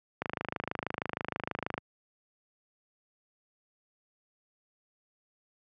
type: click train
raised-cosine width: 0.5 ms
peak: -16 dBFS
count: 42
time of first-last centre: 0.22-1.779 s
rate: 26.3 Hz
effects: high-pass 100 Hz 12 dB/octave